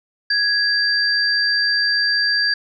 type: tone pair together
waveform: sine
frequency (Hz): 1661.2 / 4705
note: G#6 / D8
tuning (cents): 0 / +2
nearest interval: octave + tritone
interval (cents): 1802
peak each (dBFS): -18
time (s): 0.3-2.54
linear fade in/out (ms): 5
effects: none